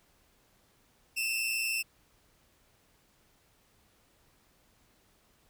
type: tone pair together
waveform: sawtooth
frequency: 2587 / 2707 Hz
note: E7 / E7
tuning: -33 / +45 cents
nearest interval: minor second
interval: 78 cents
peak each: -31 / -28 dBFS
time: 1.16-1.83 s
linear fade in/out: 20 ms
effects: pink hiss -67 dBFS RMS until 5.49 s